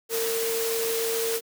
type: tone in noise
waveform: sine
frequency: 455.8 Hz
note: A#4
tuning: 39 cents flat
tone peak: -26 dBFS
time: 0.09-1.41 s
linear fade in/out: 50 ms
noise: white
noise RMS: -30 dBFS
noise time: 0.09-1.41 s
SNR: +1 dB
effects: high-pass 200 Hz 12 dB/octave